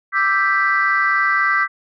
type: chord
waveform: sine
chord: E minor seventh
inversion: third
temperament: equal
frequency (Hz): 1174.7 / 1318.5 / 1568 / 1975.5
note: D6 / E6 / G6 / B6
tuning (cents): 0 / 0 / 0 / 0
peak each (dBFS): -19 / -22 / -18 / -18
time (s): 0.12-1.68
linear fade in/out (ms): 50
effects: tanh soft clip ceiling -6 dBFS